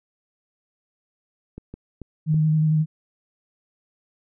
clicks, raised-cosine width 3 ms, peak -23 dBFS, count 4, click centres 1.58 / 1.74 / 2.017 / 2.343 s
sine tone with vibrato, 155.56 Hz, D#3, in tune, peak -16 dBFS, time 2.26-2.86 s, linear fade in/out 50 ms, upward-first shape square, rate 11 Hz, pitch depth 16 cents each way
effects none

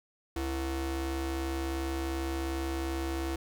45% pulse ring-modulated tone, 201.3 Hz, G3, 46 cents sharp, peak -28 dBFS, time 0.36-3.36 s, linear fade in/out 5 ms, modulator 132 Hz, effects none

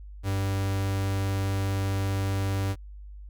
45% pulse tone, 97.6 Hz, G2, 7 cents flat, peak -25 dBFS, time 0.23-2.76 s, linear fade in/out 50 ms, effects added 50 Hz sine -40 dBFS peak until 3.29 s

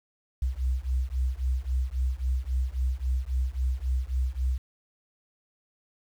sine beating tone pair, 62.2 / 65.9 Hz, B1 / C2, +13 / +13 cents, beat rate 3.7 Hz, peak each -27 dBFS, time 0.42-4.58 s, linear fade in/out 5 ms, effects tanh soft clip ceiling -19 dBFS + 9-bit

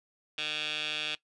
15% pulse tone with band-pass filter, 152.2 Hz, D#3, 38 cents flat, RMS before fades -34 dBFS, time 0.38-1.15 s, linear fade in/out 2 ms, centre 3100 Hz, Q 6.2, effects noise-tail reverb RT60 0.1 s tail -18 dB re dry + resampled to 24000 Hz

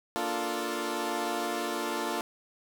15% pulse chord, Bb major seventh, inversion none, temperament equal, 233.1 / 293.7 / 349.2 / 440 Hz, Bb3 / D4 / F4 / A4, 0 / 0 / 0 / 0 cents, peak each -31 / -30 / -27 / -31 dBFS, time 0.16-2.21 s, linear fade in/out 0 ms, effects none

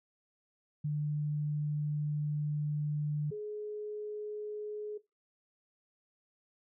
sine tone pair in turn, 148.9 / 421.2 Hz, D3 / G#4, +24 / +24 cents, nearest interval octave + tritone, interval 1800 cents, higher second, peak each -30 / -36 dBFS, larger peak first, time 0.84-3.31 / 3.31-4.98 s, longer first, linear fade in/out 10 ms, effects noise-tail reverb RT60 0.2 s tail -17 dB re dry

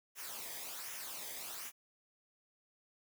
white noise with flanger, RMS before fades -45 dBFS, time 0.15-1.72 s, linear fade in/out 50 ms, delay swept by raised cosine 0.23 to 0.74 ms, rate 1.3 Hz, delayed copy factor -0.6, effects none

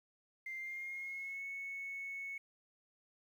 sine tone with pitch glide, 2093 to 2207 Hz, C7 to C#7, 0 to -8 cents, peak -40 dBFS, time 0.46-2.38 s, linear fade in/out 5 ms, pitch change +92 cents, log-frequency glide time 0.57-1.45 s, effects tanh soft clip ceiling -36 dBFS + 11-bit

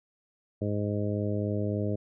harmonic tone, 103.5 Hz, G#2, 5 cents flat, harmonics 1 / 2 / 3 / 4 / 5 / 6, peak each -30 / -33 / -35 / -36 / -37 / -38 dBFS, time 0.61-1.96 s, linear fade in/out 10 ms, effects none

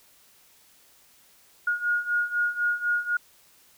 sine beating tone pair, 1433 / 1437 Hz, F6 / F6, +44 / +49 cents, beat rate 4 Hz, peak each -28 / -25 dBFS, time 1.67-3.17 s, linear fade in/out 5 ms, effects white hiss -58 dBFS RMS until 3.77 s

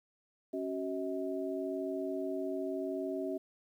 sine tone cluster, 275.7 / 376.5 / 638 Hz, C#4 / F#4 / D#5, -9 / +30 / +43 cents, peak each -38 / -37 / -39 dBFS, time 0.53-3.38 s, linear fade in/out 10 ms, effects 11-bit

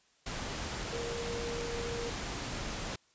sine tone in noise, 469.7 Hz, A#4, 13 cents sharp, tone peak -37 dBFS, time 0.92-2.1 s, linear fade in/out 5 ms, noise pink, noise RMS -38 dBFS, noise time 0.26-2.96 s, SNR -2 dB, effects white hiss -68 dBFS RMS until 3.14 s + resampled to 16000 Hz

